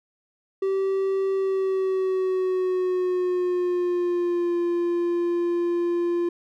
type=tone with pitch glide; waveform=triangle; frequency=386.5 to 346.3 Hz; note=G4 to F4; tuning=-24 to -15 cents; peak=-19 dBFS; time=0.62-6.29 s; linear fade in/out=5 ms; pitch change=-191 cents; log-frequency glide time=1.33-4.57 s; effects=none